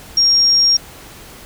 sine tone, 5580 Hz, F8, 2 cents flat, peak -9 dBFS, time 0.17-0.77 s, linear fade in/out 5 ms, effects pink hiss -38 dBFS RMS until 1.45 s

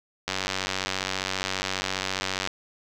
click train, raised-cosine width 0.2 ms, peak -9 dBFS, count 209, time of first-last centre 0.28-2.474 s, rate 94.8 Hz, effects none

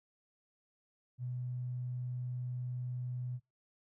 triangle tone with tanh clipping, 124.6 Hz, B2, 16 cents sharp, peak -36 dBFS, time 1.18-3.4 s, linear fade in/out 50 ms, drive 3 dB, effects noise-tail reverb RT60 0.2 s tail -23 dB re dry

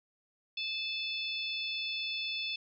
harmonic tone, 872 Hz, A5, 16 cents flat, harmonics 3 / 4 / 5 / 6, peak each -37 / -37 / -43 / -44 dBFS, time 0.57-2.56 s, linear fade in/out 5 ms, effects none

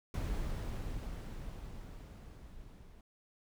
brown noise with level ramp, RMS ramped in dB -35 to -55 dBFS, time 0.14-3.01 s, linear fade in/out 2 ms, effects none

